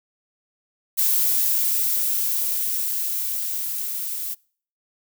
violet noise with level ramp, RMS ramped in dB -19 to -29 dBFS, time 0.97-4.35 s, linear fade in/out 20 ms, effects noise-tail reverb RT60 0.5 s tail -26 dB re dry

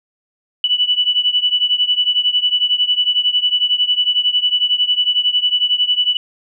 sine beating tone pair, 2960 / 2971 Hz, F#7 / F#7, 0 / +6 cents, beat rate 11 Hz, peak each -15 / -17 dBFS, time 0.64-6.17 s, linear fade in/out 2 ms, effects none

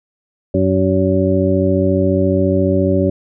harmonic tone, 94.4 Hz, F#2, 35 cents sharp, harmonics 1 / 2 / 3 / 4 / 6, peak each -18 / -18 / -18 / -18 / -18 dBFS, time 0.54-3.1 s, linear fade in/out 5 ms, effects none

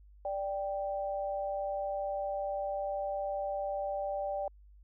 sine tone pair together, 587.3 / 784.9 Hz, D5 / G5, 0 / +2 cents, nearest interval perfect fourth, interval 502 cents, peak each -34 / -36 dBFS, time 0.25-4.48 s, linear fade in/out 2 ms, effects added 50 Hz sine -54 dBFS peak until 4.83 s

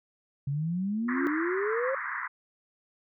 sine exponential sweep, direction up, 135.4 to 549 Hz, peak -27 dBFS, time 0.47-1.95 s, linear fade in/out 5 ms
sine tone with exponential growth, 349.2 Hz, F4, in tune, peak -25 dBFS, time 0.92-1.27 s, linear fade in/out 0 ms, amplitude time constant 75 ms
white band-pass noise, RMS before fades -34 dBFS, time 1.08-2.28 s, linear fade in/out 10 ms, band 990 to 2000 Hz, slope 96 dB/octave
effects none

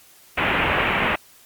white low-pass noise, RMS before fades -21 dBFS, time 0.37-1.16 s, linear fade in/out 10 ms, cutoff 2800 Hz, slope 48 dB/octave, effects white hiss -51 dBFS RMS until 1.45 s + Opus 48 kbps

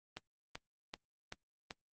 click train, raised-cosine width 0.2 ms, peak -25 dBFS, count 5, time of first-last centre 0.17-1.708 s, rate 2.6 Hz, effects Opus 24 kbps

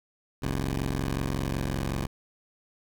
10% pulse tone pair together, 45.38 / 68 Hz, F#1 / C#2, -33 / -33 cents, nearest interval perfect fifth, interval 700 cents, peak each -23 dBFS, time 0.42-2.07 s, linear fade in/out 10 ms, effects none

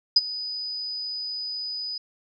sine tone with ADSR envelope, 4978 Hz, D#8, in tune, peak -10 dBFS, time 0.16-1.98 s, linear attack 7 ms, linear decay 30 ms, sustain -19 dB, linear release 6 ms, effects none

